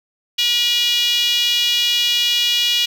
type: tone with high-pass filter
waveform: 5% pulse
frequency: 481.3 Hz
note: B4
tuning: 45 cents flat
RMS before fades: -17 dBFS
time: 0.38-2.86 s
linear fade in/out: 10 ms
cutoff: 3000 Hz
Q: 5.1
effects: none